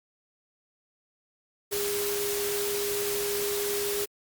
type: tone in noise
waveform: sine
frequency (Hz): 407.6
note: G#4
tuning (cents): -32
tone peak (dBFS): -29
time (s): 1.71-4.06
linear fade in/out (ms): 20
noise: white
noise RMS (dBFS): -32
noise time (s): 1.71-4.06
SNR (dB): 0
effects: Opus 48 kbps